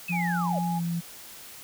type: linear sweep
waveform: sine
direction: down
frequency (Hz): 2637 to 518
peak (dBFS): -30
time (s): 0.08-0.59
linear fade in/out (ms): 5
type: tone with pitch glide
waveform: sine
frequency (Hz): 174.61 to 170.03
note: F3 to F3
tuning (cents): 0 to -46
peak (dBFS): -26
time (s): 0.09-1.01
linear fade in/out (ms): 20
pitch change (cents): -46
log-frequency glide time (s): 0.69-0.81
type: tone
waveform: sine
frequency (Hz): 830.6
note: G#5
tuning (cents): 0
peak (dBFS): -30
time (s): 0.12-0.8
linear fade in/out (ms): 20
effects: white hiss -45 dBFS RMS until 1.63 s